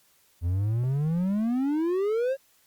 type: exponential sweep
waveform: triangle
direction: up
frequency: 82.41 to 554.4 Hz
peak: -21 dBFS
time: 0.41-2.37 s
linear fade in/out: 50 ms
effects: white hiss -63 dBFS RMS until 2.66 s + Opus 48 kbps